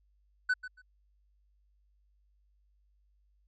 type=tone with echo; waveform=triangle; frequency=1502 Hz; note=F#6; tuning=26 cents sharp; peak=-23 dBFS; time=0.49-0.54 s; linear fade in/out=10 ms; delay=140 ms; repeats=2; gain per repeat=-14 dB; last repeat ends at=0.82 s; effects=added 50 Hz sine -66 dBFS peak until 3.47 s + resampled to 16000 Hz